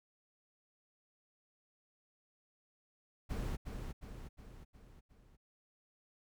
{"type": "noise with echo", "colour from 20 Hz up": "brown", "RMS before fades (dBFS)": -38, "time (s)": [3.29, 3.57], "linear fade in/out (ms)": 20, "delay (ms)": 360, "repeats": 5, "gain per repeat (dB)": -5, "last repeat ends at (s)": 5.37, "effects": []}